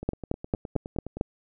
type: two click trains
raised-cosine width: 2 ms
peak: -11 / -22 dBFS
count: 6 / 12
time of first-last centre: 0.09-1.211 / 0.03-1.17 s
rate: 4.46 / 9.65 Hz
effects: none